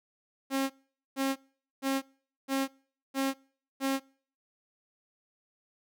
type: tone bursts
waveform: sawtooth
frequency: 269.9 Hz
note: C#4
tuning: 46 cents flat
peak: -23 dBFS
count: 6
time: 0.5-4 s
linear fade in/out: 50 ms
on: 200 ms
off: 460 ms
effects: noise-tail reverb RT60 0.5 s tail -25 dB re dry